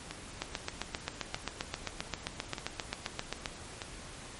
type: two click trains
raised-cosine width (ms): 0.2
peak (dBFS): -20 / -15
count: 4 / 24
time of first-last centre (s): 0.11-3.818 / 0.42-3.458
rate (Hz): 0.809 / 7.57
effects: pink hiss -47 dBFS RMS until 4.39 s + MP3 48 kbps